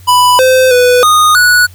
square tone with pitch steps, 991 / 516 / 494.9 / 1235 / 1470 Hz, B5 / C5 / B4 / D#6 / F#6, +6 / -24 / +4 / -13 / -12 cents, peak -5 dBFS, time 0.07-1.67 s, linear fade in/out 20 ms, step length 320 ms, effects added 91 Hz sine -33 dBFS peak until 1.74 s + white hiss -43 dBFS RMS until 1.74 s

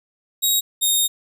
15% pulse tone pair in turn, 3796 / 3701 Hz, A#7 / A#7, +31 / -13 cents, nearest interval unison, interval 44 cents, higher first, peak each -9 dBFS, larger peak neither, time 0.42-0.61 / 0.81-1.08 s, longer second, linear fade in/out 20 ms, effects none

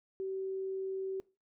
sine tone, 382.9 Hz, G4, 41 cents flat, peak -34 dBFS, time 0.2-1.2 s, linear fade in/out 0 ms, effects noise-tail reverb RT60 0.3 s tail -21 dB re dry

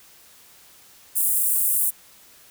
pink high-pass noise, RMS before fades -21 dBFS, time 1.15-1.91 s, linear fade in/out 20 ms, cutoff 8700 Hz, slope 48 dB/octave, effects white hiss -51 dBFS RMS until 2.5 s

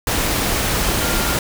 sine tone in noise, 1400 Hz, F6, 4 cents sharp, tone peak -27 dBFS, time 1.01-1.36 s, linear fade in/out 2 ms, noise pink, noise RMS -19 dBFS, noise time 0.07-1.39 s, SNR -11 dB, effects none

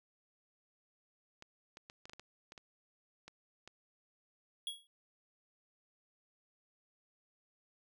clicks, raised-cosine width 0.2 ms, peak -33 dBFS, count 11, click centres 1.424 / 1.771 / 1.899 / 2.055 / 2.096 / 2.134 / 2.196 / 2.521 / 2.578 / 3.28 / 3.676 s
square tone with exponential decay, 3325 Hz, G#7, 1 cent sharp, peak -35 dBFS, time 4.67-4.87 s, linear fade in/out 1 ms, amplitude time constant 43 ms
effects none

